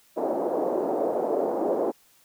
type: band-pass noise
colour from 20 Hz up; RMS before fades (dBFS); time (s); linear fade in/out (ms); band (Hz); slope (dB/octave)
pink; -26; 0.16-1.92; 20; 340 to 680; 24
effects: white hiss -60 dBFS RMS until 2.24 s